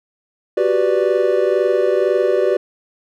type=chord; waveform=triangle; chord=G major seventh; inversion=third; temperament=equal; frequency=370 / 392 / 493.9 / 587.3 Hz; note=F#4 / G4 / B4 / D5; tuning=0 / 0 / 0 / 0 cents; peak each=-17 dBFS; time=0.57-2.57 s; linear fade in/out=5 ms; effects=none